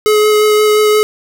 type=tone with vibrato; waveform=square; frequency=424.7 Hz; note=G#4; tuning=39 cents sharp; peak=-8 dBFS; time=0.06-1.03 s; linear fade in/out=0 ms; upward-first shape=sine; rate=5.7 Hz; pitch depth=9 cents each way; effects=none